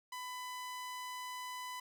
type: tone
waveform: sawtooth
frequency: 1000 Hz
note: B5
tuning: 21 cents sharp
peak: -38 dBFS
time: 0.12-1.8 s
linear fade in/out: 5 ms
effects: none